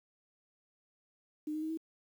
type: tone with pitch steps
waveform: sine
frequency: 303.9 / 309.7 / 315.7 / 321.8 Hz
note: D#4 / D#4 / D#4 / E4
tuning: -41 / -8 / +25 / -42 cents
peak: -34 dBFS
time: 1.47-1.774 s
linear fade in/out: 5 ms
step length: 76 ms
effects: 10-bit